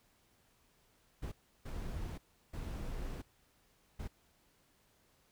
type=noise bursts at uneven times; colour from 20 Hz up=brown; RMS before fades=-41 dBFS; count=4; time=1.22-1.32 / 1.65-2.18 / 2.53-3.22 / 3.99-4.08 s; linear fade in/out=10 ms; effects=pink hiss -71 dBFS RMS until 5.31 s